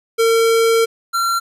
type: tone pair in turn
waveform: square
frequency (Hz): 455.3 / 1366.9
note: A#4 / F6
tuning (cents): -41 / -38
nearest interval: octave + perfect fifth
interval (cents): 1903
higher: second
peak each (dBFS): -12 / -16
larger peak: first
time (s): 0.18-0.86 / 1.13-1.4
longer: first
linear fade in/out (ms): 20
effects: resampled to 32000 Hz + 9-bit